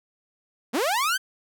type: linear sweep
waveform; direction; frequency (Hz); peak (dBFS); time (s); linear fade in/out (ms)
sawtooth; up; 199.1 to 1600; -18; 0.73-1.18; 20
effects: none